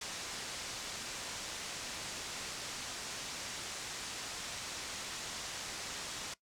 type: low-pass noise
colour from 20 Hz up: white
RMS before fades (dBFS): -43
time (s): 0.01-6.34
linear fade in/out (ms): 5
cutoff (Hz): 7500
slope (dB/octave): 24
effects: noise-tail reverb RT60 0.1 s tail -19 dB re dry